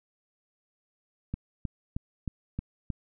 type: click train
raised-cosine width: 5 ms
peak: -19 dBFS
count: 6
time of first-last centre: 1.34-2.902 s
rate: 3.2 Hz
effects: none